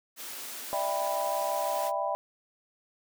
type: high-pass noise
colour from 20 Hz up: white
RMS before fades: -40 dBFS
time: 0.16-1.92 s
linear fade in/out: 50 ms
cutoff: 220 Hz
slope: 48 dB/octave
type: chord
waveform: sine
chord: E minor seventh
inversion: third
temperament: just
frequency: 593.3 / 659.3 / 791.1 / 988.9 Hz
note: D5 / E5 / G5 / B5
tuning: +18 / 0 / +16 / +2 cents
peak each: -33 dBFS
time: 0.73-2.15 s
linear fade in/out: 0 ms
effects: none